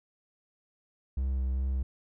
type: tone with vibrato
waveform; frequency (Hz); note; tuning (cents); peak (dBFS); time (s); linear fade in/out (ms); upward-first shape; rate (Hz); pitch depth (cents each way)
triangle; 65.41; C2; 0; -25; 1.17-1.83; 5; sine; 2.5; 22
effects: none